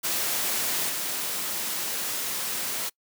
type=noise with level steps; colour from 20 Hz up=white; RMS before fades=-27 / -30 dBFS; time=0.03-2.9 s; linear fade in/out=20 ms; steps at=0.88 s; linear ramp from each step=20 ms; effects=noise-tail reverb RT60 0.1 s tail -26 dB re dry + high-pass 150 Hz 12 dB/octave